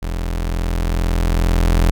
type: tone with level ramp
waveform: 35% pulse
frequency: 42.3 Hz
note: E1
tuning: 45 cents sharp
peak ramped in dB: -19 to -9 dBFS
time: 0.02-1.91 s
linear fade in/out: 10 ms
effects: none